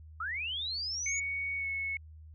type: linear sweep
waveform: sine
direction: up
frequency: 1230 to 6920 Hz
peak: -33 dBFS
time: 0.2-1.2 s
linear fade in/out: 5 ms
type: tone with pitch glide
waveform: sine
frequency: 2230 to 2199 Hz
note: C#7 to C#7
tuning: +10 to -14 cents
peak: -32 dBFS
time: 1.06-1.97 s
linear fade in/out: 2 ms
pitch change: -24 cents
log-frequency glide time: 1.57-1.67 s
effects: added 78 Hz sine -48 dBFS peak until 2.34 s